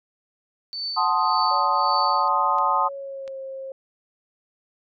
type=tone with tremolo; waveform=sine; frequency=4524 Hz; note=C#8; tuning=34 cents sharp; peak=-25 dBFS; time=0.73-2.28 s; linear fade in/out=0 ms; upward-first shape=triangle; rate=1.8 Hz; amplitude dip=90%
type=chord; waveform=sine; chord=F# diminished seventh; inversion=none; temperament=equal; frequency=740 / 880 / 1046.5 / 1244.5 Hz; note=F#5 / A5 / C6 / Eb6; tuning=0 / 0 / 0 / 0 cents; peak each=-27 / -23 / -23 / -23 dBFS; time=0.96-2.89 s; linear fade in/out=20 ms
type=tone with pitch glide; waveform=sine; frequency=570 to 534.9 Hz; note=C#5 to C5; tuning=+48 to +38 cents; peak=-31 dBFS; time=1.51-3.72 s; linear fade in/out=2 ms; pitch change=-110 cents; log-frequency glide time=2.58-3.38 s
type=clicks; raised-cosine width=0.2 ms; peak=-26 dBFS; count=2; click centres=2.585 / 3.278 s
effects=none